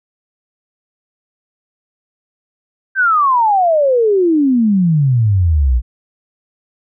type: exponential sweep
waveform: sine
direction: down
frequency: 1589 to 56.6 Hz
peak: -9 dBFS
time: 2.95-5.82 s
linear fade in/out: 50 ms
effects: none